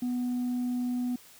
sine tone with tanh clipping, 246.9 Hz, B3, in tune, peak -28 dBFS, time 0.02-1.16 s, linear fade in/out 5 ms, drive 1 dB, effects white hiss -54 dBFS RMS until 1.39 s

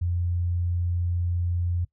sine tone, 87.4 Hz, F2, 2 cents sharp, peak -23 dBFS, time 0.01-1.85 s, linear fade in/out 10 ms, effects noise-tail reverb RT60 0.1 s tail -19 dB re dry

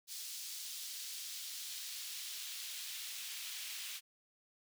pink noise with high-pass filter sweep, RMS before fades -45 dBFS, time 0.07-4.01 s, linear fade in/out 50 ms, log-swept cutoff 4600 to 2800 Hz, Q 1.2, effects none

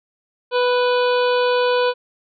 harmonic tone with a mistuned harmonic, 493.9 Hz, B4, in tune, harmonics 1 / 2 / 3 / 5 / 6 / 7 / 8 / 9, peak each -16 / -22 / -26 / -30 / -32 / -33 / -34 / -35 dBFS, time 0.51-1.94 s, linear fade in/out 50 ms, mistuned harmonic 6, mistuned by +21 cents, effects none

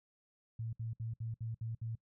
sine tone bursts, 113.5 Hz, A#2, 46 cents flat, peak -37 dBFS, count 7, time 0.59-1.954 s, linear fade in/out 5 ms, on 140 ms, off 64 ms, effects noise-tail reverb RT60 0.1 s tail -23 dB re dry

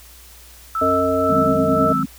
sine tone with tremolo, 1318.5 Hz, E6, in tune, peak -17 dBFS, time 0.75-2.03 s, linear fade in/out 2 ms, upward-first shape sine, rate 2 Hz, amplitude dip 60%
harmonic tone, 90.3 Hz, F#2, 42 cents flat, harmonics 1 / 3 / 5 / 7, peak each -30 / -22 / -22 / -19 dBFS, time 0.81-1.93 s, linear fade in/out 10 ms
sine chord, Ab dominant seventh, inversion second, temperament equal, 155.56 / 185 / 207.7 / 261.6 Hz, Eb3 / Gb3 / Ab3 / C4, 0 / 0 / 0 / 0 cents, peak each -26 / -27 / -26 / -22 dBFS, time 1.29-2.06 s, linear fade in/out 10 ms
effects added 60 Hz sine -45 dBFS peak until 2.18 s + white hiss -45 dBFS RMS until 2.18 s

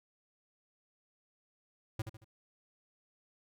square tone with echo, 110 Hz, A2, in tune, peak -33 dBFS, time 1.99-2.02 s, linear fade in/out 5 ms, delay 75 ms, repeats 3, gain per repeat -8 dB, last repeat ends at 2.245 s, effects none

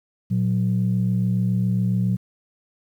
sine tone pair together, 116.54 / 183.77 Hz, A#2 / F#3, 0 / -12 cents, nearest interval minor sixth, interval 788 cents, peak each -20 dBFS, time 0.3-2.17 s, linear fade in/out 20 ms, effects tanh soft clip ceiling -12 dBFS + 9-bit

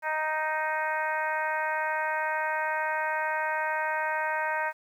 harmonic tone, 311.1 Hz, D#4, in tune, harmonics 2 / 3 / 4 / 5 / 6 / 7 / 8, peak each -34 / -30 / -40 / -32 / -35 / -40 / -43 dBFS, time 0.02-4.73 s, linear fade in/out 50 ms, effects 10-bit

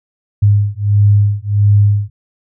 sine beating tone pair, 101.9 / 103.4 Hz, G#2 / G#2, -32 / -7 cents, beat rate 1.5 Hz, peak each -11 dBFS, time 0.42-2.1 s, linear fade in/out 10 ms, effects none

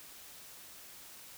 silence, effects white hiss -52 dBFS RMS until 1.37 s

